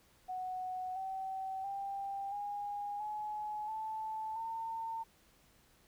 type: tone with pitch steps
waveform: sine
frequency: 740 / 765.2 / 791.3 / 818.2 / 846.1 / 874.9 / 904.8 Hz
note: F#5 / G5 / G5 / G#5 / G#5 / A5 / A5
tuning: 0 / -42 / +16 / -26 / +32 / -10 / +48 cents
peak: -37 dBFS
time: 0.28-5.04 s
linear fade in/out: 20 ms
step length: 680 ms
effects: pink hiss -67 dBFS RMS until 5.87 s